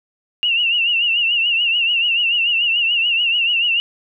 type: tone with vibrato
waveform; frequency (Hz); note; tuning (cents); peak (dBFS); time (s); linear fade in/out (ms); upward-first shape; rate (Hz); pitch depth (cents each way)
sine; 2794; F7; 0; -14; 0.43-3.8; 0; triangle; 6.9; 100
effects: none